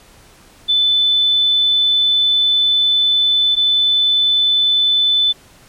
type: tone pair in turn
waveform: sine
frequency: 3510 / 3510 Hz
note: A7 / A7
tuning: -5 / -5 cents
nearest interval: unison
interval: 0 cents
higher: neither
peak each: -11 / -11 dBFS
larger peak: neither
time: 0.68-3.56 / 3.56-5.33 s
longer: first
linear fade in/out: 20 ms
effects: pink hiss -46 dBFS RMS until 5.68 s + low-pass 12000 Hz 12 dB/octave